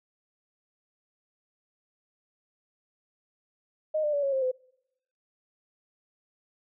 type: tone with pitch steps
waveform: sine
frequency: 620 / 596.5 / 573.8 / 552 / 531.1 / 510.9 Hz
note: D#5 / D5 / D5 / C#5 / C5 / C5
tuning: -6 / +27 / -40 / -7 / +26 / -41 cents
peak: -24 dBFS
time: 3.94-4.516 s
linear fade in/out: 10 ms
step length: 96 ms
effects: noise-tail reverb RT60 0.8 s tail -26 dB re dry